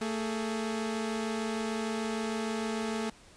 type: tone pair together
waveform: sawtooth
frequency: 223.8 / 421 Hz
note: A3 / G#4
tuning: +30 / +24 cents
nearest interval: major seventh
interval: 1094 cents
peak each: -28 / -33 dBFS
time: 0.01-3.1 s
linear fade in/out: 5 ms
effects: pink hiss -56 dBFS RMS until 3.36 s + resampled to 22050 Hz